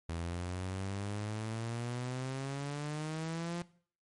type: exponential sweep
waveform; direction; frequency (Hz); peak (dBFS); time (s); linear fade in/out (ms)
sawtooth; up; 82.41 to 174.61; -32; 0.09-3.62; 0
effects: noise-tail reverb RT60 0.5 s tail -19 dB re dry + MP3 48 kbps